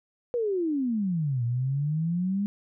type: exponential two-way sweep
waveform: sine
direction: down then up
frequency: 496.1 to 116.54 to 206.6 Hz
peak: -24 dBFS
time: 0.34-2.46 s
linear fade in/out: 0 ms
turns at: 1.44 s
effects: none